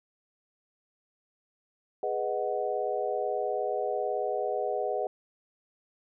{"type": "chord", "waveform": "sine", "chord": "G# minor seventh", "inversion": "none", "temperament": "equal", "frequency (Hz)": [415.3, 493.9, 622.3, 740], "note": ["G#4", "B4", "D#5", "F#5"], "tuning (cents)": [0, 0, 0, 0], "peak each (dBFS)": -33, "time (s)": [2.03, 5.07], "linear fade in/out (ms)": 2, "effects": []}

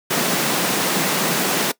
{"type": "high-pass noise", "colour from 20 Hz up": "pink", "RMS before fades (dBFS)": -20, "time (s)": [0.1, 1.72], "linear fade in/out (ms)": 10, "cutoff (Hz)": 150, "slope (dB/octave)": 48, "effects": ["noise-tail reverb RT60 0.1 s tail -20 dB re dry"]}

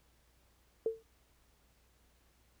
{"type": "tone with exponential decay", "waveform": "sine", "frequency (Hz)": 448.6, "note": "A4", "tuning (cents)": 34, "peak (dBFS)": -26, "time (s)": [0.86, 1.03], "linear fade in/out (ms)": 2, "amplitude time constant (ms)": 36, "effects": ["added 60 Hz sine -70 dBFS peak until 2.6 s", "pink hiss -71 dBFS RMS until 2.6 s"]}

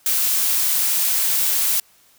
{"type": "noise", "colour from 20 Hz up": "blue", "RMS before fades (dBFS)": -19, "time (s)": [0.06, 1.8], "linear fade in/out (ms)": 2, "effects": ["white hiss -55 dBFS RMS until 2.18 s"]}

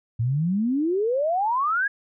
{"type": "exponential sweep", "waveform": "sine", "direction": "up", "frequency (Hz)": [110, 1695], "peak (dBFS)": -20, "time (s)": [0.19, 1.88], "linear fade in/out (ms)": 10, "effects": []}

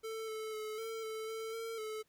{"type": "tone with pitch steps", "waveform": "square", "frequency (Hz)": [444.1, 437, 431.1, 449.1, 439.2, 445, 454.3, 433.5], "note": ["A4", "A4", "A4", "A4", "A4", "A4", "A#4", "A4"], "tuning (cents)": [16, -12, -35, 35, -3, 20, -45, -26], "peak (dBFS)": -40, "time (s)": [0.03, 2.03], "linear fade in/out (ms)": 20, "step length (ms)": 250, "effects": ["pink hiss -75 dBFS RMS until 2.08 s"]}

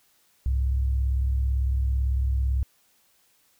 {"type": "tone pair together", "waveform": "sine", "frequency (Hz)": [65.89, 103.83], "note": ["C2", "G#2"], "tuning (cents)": [13, 0], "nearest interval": "minor sixth", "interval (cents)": 787, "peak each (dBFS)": [-21, -33], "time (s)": [0.46, 2.63], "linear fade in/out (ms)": 0, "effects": ["white hiss -64 dBFS RMS until 3.59 s"]}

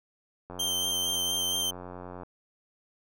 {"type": "click train", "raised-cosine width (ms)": 1, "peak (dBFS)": -27, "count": 157, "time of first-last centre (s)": [0.5, 2.233], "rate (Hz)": 90}
{"type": "tone with vibrato", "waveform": "sawtooth", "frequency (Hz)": 3136, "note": "G7", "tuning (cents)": 0, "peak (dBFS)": -24, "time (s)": [0.59, 1.71], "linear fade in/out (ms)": 10, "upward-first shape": "sine", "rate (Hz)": 4.3, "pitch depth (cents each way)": 16}
{"effects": []}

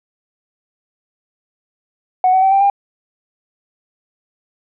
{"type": "tone with pitch steps", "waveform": "sine", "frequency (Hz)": [740, 754.7, 769.6, 784.9, 800.5], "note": ["F#5", "F#5", "G5", "G5", "G5"], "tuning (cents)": [0, 34, -32, 2, 36], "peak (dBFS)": -8, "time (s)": [2.24, 2.7], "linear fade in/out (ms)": 2, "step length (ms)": 92, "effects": ["tanh soft clip ceiling -5 dBFS"]}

